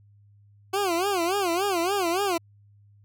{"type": "tone with vibrato", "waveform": "20% pulse", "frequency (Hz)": 369.3, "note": "F#4", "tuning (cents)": -3, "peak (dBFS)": -18, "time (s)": [0.73, 2.38], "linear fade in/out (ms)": 10, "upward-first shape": "sine", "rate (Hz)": 3.5, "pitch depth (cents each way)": 180, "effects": ["added 102 Hz sine -53 dBFS peak until 3.04 s"]}